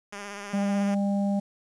5% pulse tone with vibrato, 202.4 Hz, G#3, 44 cents flat, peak -25 dBFS, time 0.12-0.95 s, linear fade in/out 10 ms, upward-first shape sine, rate 16 Hz, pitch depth 31 cents each way
harmonic tone, 200 Hz, G3, 35 cents sharp, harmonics 1 / 3 / 4, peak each -23 / -33 / -37 dBFS, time 0.53-1.4 s, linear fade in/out 10 ms
effects resampled to 22050 Hz + 9-bit

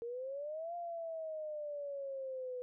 sine exponential two-way sweep, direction up then down, 461.1 to 698.5 to 495.1 Hz, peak -39 dBFS, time 0.02-2.62 s, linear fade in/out 0 ms, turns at 0.75 s, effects none

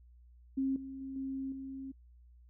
sine tone with level steps, 268 Hz, C4, 42 cents sharp, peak -29 / -41 / -39 / -35 / -40 dBFS, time 0.57-1.92 s, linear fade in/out 10 ms, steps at 0.76 / 1.01 / 1.16 / 1.52 s, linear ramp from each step 2 ms, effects noise-tail reverb RT60 0.1 s tail -26 dB re dry + added 60 Hz sine -56 dBFS peak until 2.49 s

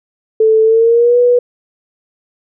sine tone with pitch glide, 440 to 488.2 Hz, A4 to B4, 0 to -20 cents, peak -6 dBFS, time 0.4-1.39 s, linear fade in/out 5 ms, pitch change +180 cents, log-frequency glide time 0.63-1.18 s, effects none

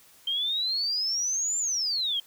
sine exponential two-way sweep, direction up then down, 3136 to 7310 to 3136 Hz, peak -25 dBFS, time 0.27-2.2 s, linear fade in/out 5 ms, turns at 1.58 s, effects white hiss -56 dBFS RMS until 2.26 s

